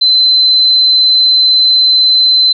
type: tone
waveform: sine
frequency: 4059 Hz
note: B7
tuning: 47 cents sharp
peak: -5 dBFS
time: 0.01-2.53 s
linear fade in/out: 10 ms
effects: none